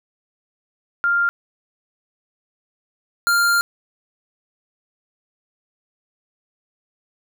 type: tone pair in turn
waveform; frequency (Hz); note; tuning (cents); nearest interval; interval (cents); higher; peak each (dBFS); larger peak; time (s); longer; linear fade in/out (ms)
sine / square; 1396.9 / 1396.9; F6 / F6; 0 / 0; unison; 0; neither; -15; neither; 1.04-1.29 / 3.27-3.61; second; 0
effects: none